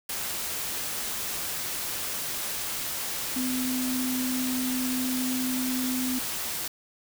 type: tone in noise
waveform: sine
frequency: 255 Hz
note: C4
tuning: 44 cents flat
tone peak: -27 dBFS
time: 3.36-6.19 s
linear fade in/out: 5 ms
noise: white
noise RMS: -32 dBFS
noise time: 0.09-6.68 s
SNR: +2 dB
effects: none